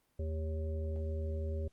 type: harmonic tone with a mistuned harmonic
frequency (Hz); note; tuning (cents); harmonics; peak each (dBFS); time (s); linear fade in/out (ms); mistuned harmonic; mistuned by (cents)
79; D#2; +27; 1 / 3 / 5 / 7; -34 / -48 / -45 / -46; 0.19-1.68; 5; 3; -86
effects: pink hiss -75 dBFS RMS until 1.72 s + Opus 32 kbps